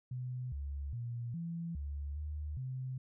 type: tone with pitch steps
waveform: sine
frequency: 125.9 / 70.5 / 118.8 / 168.3 / 71.7 / 75.1 / 129.4 Hz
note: B2 / C#2 / A#2 / E3 / D2 / D2 / C3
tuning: +34 / +30 / +33 / +36 / -41 / +39 / -19 cents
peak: -37 dBFS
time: 0.11-2.98 s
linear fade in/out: 5 ms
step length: 410 ms
effects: none